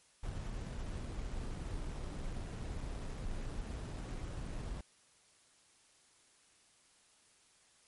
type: noise with sample-and-hold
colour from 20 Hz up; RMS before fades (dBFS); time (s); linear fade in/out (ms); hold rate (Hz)
brown; -41; 0.23-4.81; 5; 4410
effects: white hiss -67 dBFS RMS until 7.87 s + MP3 48 kbps